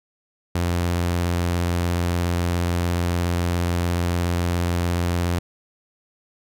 sawtooth tone with vibrato, 87 Hz, F2, 6 cents flat, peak -16 dBFS, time 0.55-5.39 s, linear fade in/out 5 ms, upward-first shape sine, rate 17 Hz, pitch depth 20 cents each way, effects none

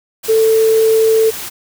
sine tone in noise, 443.9 Hz, A4, 15 cents sharp, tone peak -8 dBFS, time 0.28-1.31 s, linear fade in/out 20 ms, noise white, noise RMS -26 dBFS, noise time 0.23-1.5 s, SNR +15 dB, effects none

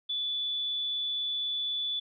sine tone, 3464 Hz, A7, 28 cents flat, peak -29 dBFS, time 0.09-2 s, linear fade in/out 10 ms, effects none

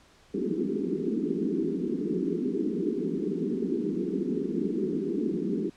white band-pass noise, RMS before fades -29 dBFS, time 0.34-5.7 s, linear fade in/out 5 ms, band 170 to 420 Hz, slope 96 dB/octave, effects pink hiss -58 dBFS RMS until 5.76 s + low-pass 7000 Hz 12 dB/octave

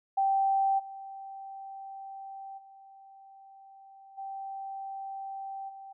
sine tone with level steps, 780 Hz, G5, 9 cents flat, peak -23 / -40 / -50 / -36 / -43 dBFS, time 0.17-5.93 s, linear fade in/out 10 ms, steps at 0.78 / 2.57 / 4.17 / 5.68 s, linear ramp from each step 20 ms, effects none

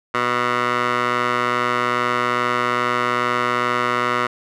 15% pulse tone with band-pass filter, 122.4 Hz, B2, 15 cents flat, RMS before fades -20 dBFS, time 0.14-4.27 s, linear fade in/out 5 ms, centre 1400 Hz, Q 1.7, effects none

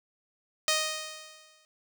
5% pulse tone with exponential decay, 622.3 Hz, D#5, in tune, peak -11 dBFS, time 0.68-1.65 s, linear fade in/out 1 ms, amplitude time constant 210 ms, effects none

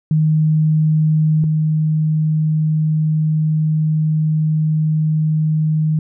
sine tone pair in turn, 155.56 / 155.56 Hz, D#3 / D#3, 0 / 0 cents, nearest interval unison, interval 0 cents, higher neither, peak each -11 / -13 dBFS, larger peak first, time 0.11-1.44 / 1.44-5.99 s, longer second, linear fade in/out 2 ms, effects none

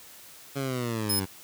15% pulse linear sweep, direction down, 140.5 to 92.5 Hz, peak -22 dBFS, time 0.55-1.26 s, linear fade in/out 20 ms
10% pulse tone, 5140 Hz, E8, 45 cents flat, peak -19 dBFS, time 1.09-1.2 s, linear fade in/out 10 ms
effects white hiss -49 dBFS RMS until 1.43 s + high-pass 60 Hz 12 dB/octave

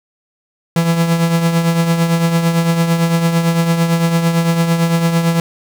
45% pulse tone with tremolo, 167.1 Hz, E3, 24 cents sharp, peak -9 dBFS, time 0.76-5.4 s, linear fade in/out 2 ms, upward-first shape triangle, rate 8.9 Hz, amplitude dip 60%, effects 7-bit

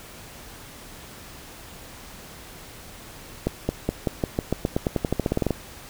accelerating click train, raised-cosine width 2 ms, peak -8 dBFS, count 20, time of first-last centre 3.47-5.507 s, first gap 220 ms, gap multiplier 0.91, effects pink hiss -43 dBFS RMS until 5.89 s

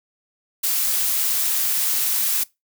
blue noise, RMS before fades -21 dBFS, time 0.63-2.44 s, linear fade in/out 10 ms, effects noise-tail reverb RT60 0.2 s tail -22 dB re dry

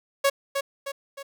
sawtooth tone with echo, 554.4 Hz, C#5, in tune, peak -14 dBFS, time 0.24-0.3 s, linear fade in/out 10 ms, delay 310 ms, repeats 3, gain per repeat -6 dB, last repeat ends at 1.23 s, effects none

